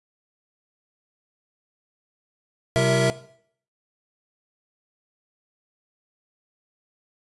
square tone cluster, 130.1 / 191.6 / 340.4 / 464.8 / 657 Hz, C3 / G3 / F4 / A#4 / E5, -9 / -39 / -44 / -5 / -6 cents, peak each -23 / -30 / -30 / -25 / -22 dBFS, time 2.76-3.1 s, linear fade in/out 0 ms, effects noise-tail reverb RT60 0.6 s tail -17 dB re dry + resampled to 24000 Hz

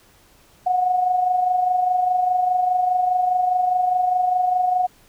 sine tone with amplitude modulation, 730 Hz, F#5, 24 cents flat, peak -14 dBFS, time 0.66-4.87 s, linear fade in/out 10 ms, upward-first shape sine, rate 24.9 Hz, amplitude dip 50%, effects pink hiss -54 dBFS RMS until 5.08 s

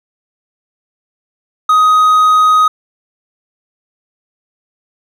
triangle tone, 1254 Hz, D#6, 13 cents sharp, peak -4 dBFS, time 1.69-2.68 s, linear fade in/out 5 ms, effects none

